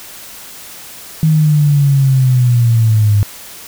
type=linear sweep; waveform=sine; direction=down; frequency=159 to 101.1 Hz; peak=-7 dBFS; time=1.23-3.23 s; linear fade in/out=0 ms; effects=white hiss -33 dBFS RMS until 3.67 s